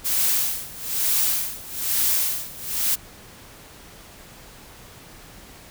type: noise with tremolo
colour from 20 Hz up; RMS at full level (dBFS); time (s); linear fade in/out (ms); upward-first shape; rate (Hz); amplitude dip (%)
blue; -20; 0.04-2.96; 20; sine; 1.1; 90
effects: pink hiss -45 dBFS RMS until 5.7 s